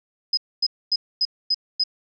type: tone bursts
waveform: sine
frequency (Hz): 5040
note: D#8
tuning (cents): +21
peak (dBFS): -17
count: 6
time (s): 0.33-1.838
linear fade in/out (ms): 5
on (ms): 43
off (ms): 250
effects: none